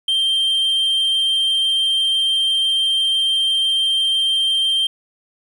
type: tone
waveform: sine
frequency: 3157 Hz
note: G7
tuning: 12 cents sharp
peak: -12 dBFS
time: 0.08-4.87 s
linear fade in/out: 5 ms
effects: tanh soft clip ceiling -14 dBFS + 8-bit